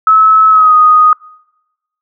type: tone with pitch glide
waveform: sine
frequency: 1296 to 1243.9 Hz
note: E6 to D#6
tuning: -30 to -1 cents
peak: -3 dBFS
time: 0.07-1.13 s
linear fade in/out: 2 ms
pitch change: -71 cents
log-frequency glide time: 0.49-0.74 s
effects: noise-tail reverb RT60 1.0 s tail -26 dB re dry